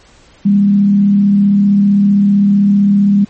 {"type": "tone with frequency modulation", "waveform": "sine", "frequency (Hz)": 201, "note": "G3", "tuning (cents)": 44, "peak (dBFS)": -6, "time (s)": [0.45, 3.25], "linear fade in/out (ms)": 10, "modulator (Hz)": 35.5, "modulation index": 0.29, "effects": ["pink hiss -45 dBFS RMS until 3.29 s", "MP3 32 kbps"]}